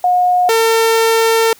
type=tone pair in turn; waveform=sine / sawtooth; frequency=721 / 452.1 Hz; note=F#5 / A4; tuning=-45 / +47 cents; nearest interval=minor sixth; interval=808 cents; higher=first; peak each=-9 / -6 dBFS; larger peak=second; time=0.04-0.49 / 0.49-1.53 s; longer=second; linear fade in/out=2 ms; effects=white hiss -45 dBFS RMS until 1.59 s